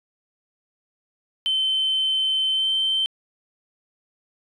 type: tone with pitch glide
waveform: sine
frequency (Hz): 3079 to 3106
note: G7 to G7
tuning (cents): -32 to -17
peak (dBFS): -18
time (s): 1.46-3.06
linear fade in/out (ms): 0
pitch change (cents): +15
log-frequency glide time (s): 2.53-2.69
effects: tanh soft clip ceiling -15 dBFS